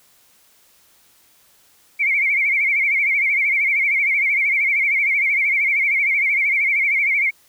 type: tone with vibrato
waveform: sine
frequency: 2218 Hz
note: C#7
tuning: in tune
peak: -15 dBFS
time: 1.99-7.31 s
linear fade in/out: 20 ms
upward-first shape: triangle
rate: 13 Hz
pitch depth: 120 cents each way
effects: white hiss -55 dBFS RMS until 7.48 s